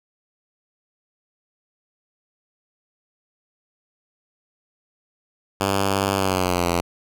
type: tone with pitch glide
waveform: 5% pulse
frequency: 98 to 86.31 Hz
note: G2 to F2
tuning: 0 to -20 cents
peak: -8 dBFS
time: 5.6-6.81 s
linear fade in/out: 10 ms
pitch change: -220 cents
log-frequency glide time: 6.15-6.68 s
effects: none